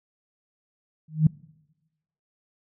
sine tone with exponential growth, 155.9 Hz, D#3, 4 cents sharp, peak -10 dBFS, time 1.08-1.27 s, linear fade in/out 5 ms, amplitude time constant 40 ms, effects noise-tail reverb RT60 1.0 s tail -23 dB re dry

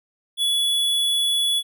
square tone, 3405 Hz, G#7, 42 cents sharp, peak -19 dBFS, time 0.37-1.63 s, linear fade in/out 50 ms, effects none

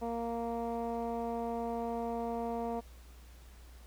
15% pulse tone with low-pass filter, 232.6 Hz, A#3, 4 cents flat, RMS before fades -36 dBFS, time 0.01-2.81 s, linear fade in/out 20 ms, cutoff 810 Hz, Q 1.4, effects added 60 Hz sine -51 dBFS peak until 3.86 s + pink hiss -61 dBFS RMS until 3.86 s

